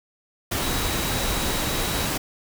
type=tone in noise; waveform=sine; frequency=3875 Hz; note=B7; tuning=34 cents flat; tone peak=-35 dBFS; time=0.61-2.07 s; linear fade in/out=10 ms; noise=pink; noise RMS=-25 dBFS; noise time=0.51-2.18 s; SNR=-13 dB; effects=none